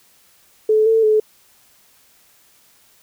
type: tone with pitch steps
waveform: sine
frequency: 432.9 / 447.5 / 430.5 Hz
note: A4 / A4 / A4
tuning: -28 / +29 / -38 cents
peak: -11 dBFS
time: 0.69-1.2 s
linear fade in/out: 5 ms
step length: 170 ms
effects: white hiss -54 dBFS RMS until 3.02 s